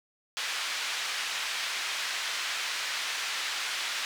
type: band-pass noise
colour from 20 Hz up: pink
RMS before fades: -33 dBFS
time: 0.37-4.05 s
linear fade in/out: 0 ms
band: 1700 to 5200 Hz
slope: 12 dB/octave
effects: none